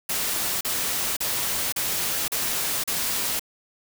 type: noise bursts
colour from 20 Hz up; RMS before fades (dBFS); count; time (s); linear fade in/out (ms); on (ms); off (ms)
white; -26; 6; 0.09-3.395; 5; 520; 37
effects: none